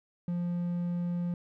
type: tone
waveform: triangle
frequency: 174.61 Hz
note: F3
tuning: in tune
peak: -27 dBFS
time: 0.28-1.34 s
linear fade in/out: 2 ms
effects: none